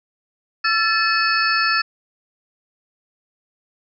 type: tone cluster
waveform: sine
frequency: 1343 / 1744 / 2567 / 4442 / 5230 Hz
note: E6 / A6 / E7 / C#8 / E8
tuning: +32 / -16 / -47 / +3 / -15 cents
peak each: -20 / -20 / -24 / -24 / -27 dBFS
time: 0.64-1.82 s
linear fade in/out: 10 ms
effects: none